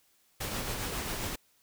pink noise with tremolo, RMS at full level -34 dBFS, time 0.4-1.36 s, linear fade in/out 10 ms, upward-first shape sine, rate 7.4 Hz, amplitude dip 30%, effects white hiss -68 dBFS RMS until 1.62 s

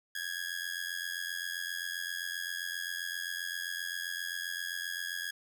sawtooth tone with amplitude modulation, 1661.2 Hz, G#6, in tune, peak -28 dBFS, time 0.15-5.31 s, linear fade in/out 5 ms, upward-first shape sine, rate 87.6 Hz, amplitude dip 85%, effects none

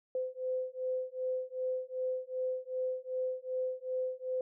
sine beating tone pair, 511 / 513.6 Hz, C5 / C5, -41 / -32 cents, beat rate 2.6 Hz, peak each -36 / -36 dBFS, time 0.15-4.41 s, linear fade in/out 2 ms, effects none

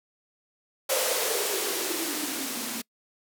violet noise with band-pass filter sweep, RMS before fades -29 dBFS, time 0.89-2.82 s, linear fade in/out 10 ms, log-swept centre 540 to 230 Hz, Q 8.8, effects noise-tail reverb RT60 0.1 s tail -25 dB re dry

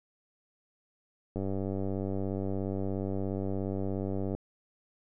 click train, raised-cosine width 2 ms, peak -21 dBFS, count 291, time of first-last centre 1.36-4.35 s, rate 97 Hz, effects none

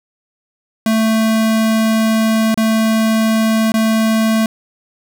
square tone with dropouts, 221.5 Hz, A3, 12 cents sharp, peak -12 dBFS, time 0.86-4.46 s, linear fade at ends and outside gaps 2 ms, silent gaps 2.544-2.575 / 3.72-3.74 s, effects none

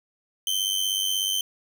sawtooth tone with amplitude modulation, 3102 Hz, G7, 19 cents flat, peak -17 dBFS, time 0.47-1.41 s, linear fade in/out 2 ms, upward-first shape sine, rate 96.5 Hz, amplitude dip 70%, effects none

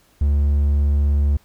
triangle tone, 71.9 Hz, D2, 36 cents flat, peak -12 dBFS, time 0.21-1.37 s, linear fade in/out 5 ms, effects pink hiss -57 dBFS RMS until 1.44 s

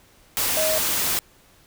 sine tone in noise, 628 Hz, D#5, 16 cents sharp, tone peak -22 dBFS, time 0.57-0.78 s, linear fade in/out 0 ms, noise white, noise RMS -23 dBFS, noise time 0.37-1.19 s, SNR -2 dB, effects pink hiss -55 dBFS RMS until 1.66 s

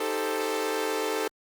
sawtooth chord, A half-diminished seventh, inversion second, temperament equal, 311.1 / 392 / 440 / 523.3 Hz, Eb4 / G4 / A4 / C5, 0 / 0 / 0 / 0 cents, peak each -31 / -30 / -25 / -31 dBFS, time 0-1.28 s, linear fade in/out 5 ms, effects Opus 32 kbps

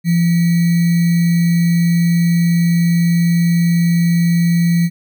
sine tone with sample-and-hold, 170.4 Hz, F3, 42 cents flat, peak -10 dBFS, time 0.04-4.9 s, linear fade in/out 50 ms, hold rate 2100 Hz, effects none

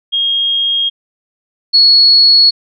sine tone pair in turn, 3252 / 4361 Hz, G#7 / C#8, -37 / -29 cents, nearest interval perfect fourth, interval 508 cents, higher second, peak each -11 / -4 dBFS, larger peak second, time 0.12-0.9 / 1.73-2.51 s, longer neither, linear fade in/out 20 ms, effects none

